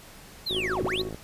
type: linear two-way sweep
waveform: triangle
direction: down then up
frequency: 4298 to 61.74 to 4298 Hz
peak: -26 dBFS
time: 0.46-1.02 s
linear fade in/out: 10 ms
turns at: 0.84 s
type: tone with tremolo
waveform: triangle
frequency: 370 Hz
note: F#4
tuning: in tune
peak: -25 dBFS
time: 0.49-1.11 s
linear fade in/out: 50 ms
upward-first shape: sine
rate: 14 Hz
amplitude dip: 75%
type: click train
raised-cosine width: 2 ms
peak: -23 dBFS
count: 35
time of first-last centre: 0.51-1.146 s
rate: 53.5 Hz
effects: pink hiss -48 dBFS RMS until 1.23 s + resampled to 32000 Hz